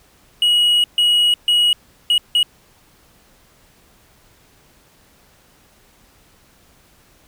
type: tone bursts at uneven times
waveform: triangle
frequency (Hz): 2905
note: F#7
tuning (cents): -32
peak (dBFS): -10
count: 5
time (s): 0.42-0.84 / 0.98-1.34 / 1.48-1.73 / 2.1-2.18 / 2.35-2.43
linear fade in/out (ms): 2
effects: pink hiss -53 dBFS RMS until 7.27 s